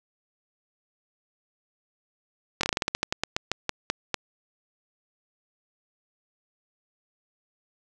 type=slowing click train; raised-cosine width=0.2 ms; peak=-7 dBFS; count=17; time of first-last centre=2.61-4.143 s; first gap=23 ms; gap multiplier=1.17; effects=none